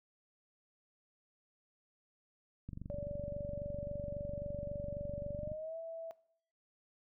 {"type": "click train", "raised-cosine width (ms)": 5, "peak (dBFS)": -31, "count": 68, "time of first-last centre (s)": [2.69, 5.517], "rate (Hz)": 23.7}
{"type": "tone with pitch glide", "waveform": "sine", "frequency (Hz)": [579, 657.5], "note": ["D5", "E5"], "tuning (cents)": [-25, -5], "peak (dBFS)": -40, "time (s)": [2.9, 6.11], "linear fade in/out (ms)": 0, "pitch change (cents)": 220, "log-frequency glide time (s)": [5.33, 5.77]}
{"effects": ["noise-tail reverb RT60 0.6 s tail -20 dB re dry"]}